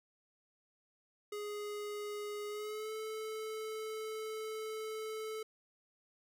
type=tone with pitch glide; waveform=square; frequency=415.3 to 436.2 Hz; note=G#4 to A4; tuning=0 to -15 cents; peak=-40 dBFS; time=1.32-5.43 s; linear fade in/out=5 ms; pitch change=+85 cents; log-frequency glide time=2.48-2.92 s; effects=none